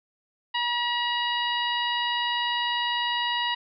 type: harmonic tone with a mistuned harmonic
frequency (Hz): 960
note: B5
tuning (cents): -49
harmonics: 1 / 2 / 3 / 4 / 5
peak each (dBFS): -28 / -30 / -29 / -33 / -42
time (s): 0.54-3.55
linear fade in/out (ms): 10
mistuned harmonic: 5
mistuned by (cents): -22
effects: none